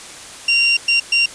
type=tone bursts at uneven times; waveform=30% pulse; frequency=2767 Hz; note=F7; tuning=17 cents flat; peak=-9 dBFS; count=3; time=0.48-0.77 / 0.88-1 / 1.12-1.26 s; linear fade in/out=5 ms; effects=white hiss -35 dBFS RMS until 1.34 s + resampled to 22050 Hz